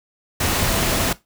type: tone in noise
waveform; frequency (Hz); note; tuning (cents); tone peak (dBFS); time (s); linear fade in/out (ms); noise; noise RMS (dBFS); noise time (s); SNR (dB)
sine; 659.3; E5; 0; -29; 0.69-1.08; 5; pink; -20; 0.4-1.13; -12
effects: noise-tail reverb RT60 0.2 s tail -18 dB re dry

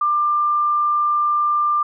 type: tone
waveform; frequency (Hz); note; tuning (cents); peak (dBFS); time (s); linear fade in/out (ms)
sine; 1191; D6; +24; -15; 0.01-1.83; 5
effects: none

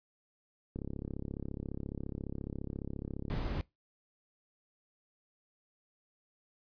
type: click train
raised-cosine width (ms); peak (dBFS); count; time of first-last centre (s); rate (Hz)
3; -26; 90; 0.76-3.34; 34.5
type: noise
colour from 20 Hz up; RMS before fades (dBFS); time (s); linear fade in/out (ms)
brown; -35; 3.3-3.61; 0
effects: noise-tail reverb RT60 0.2 s tail -22 dB re dry + resampled to 11025 Hz

